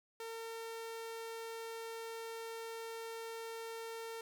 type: tone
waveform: sawtooth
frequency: 454.6 Hz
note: A#4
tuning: 43 cents flat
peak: -39 dBFS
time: 0.2-4.21 s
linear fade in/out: 2 ms
effects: none